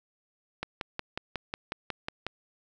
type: click train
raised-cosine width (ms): 0.3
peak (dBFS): -16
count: 10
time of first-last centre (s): 0.63-2.266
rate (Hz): 5.5
effects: none